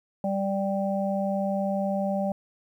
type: harmonic tone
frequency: 196 Hz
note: G3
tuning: in tune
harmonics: 1 / 3 / 4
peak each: -27 / -28 / -32 dBFS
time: 0.24-2.32 s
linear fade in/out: 2 ms
effects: 10-bit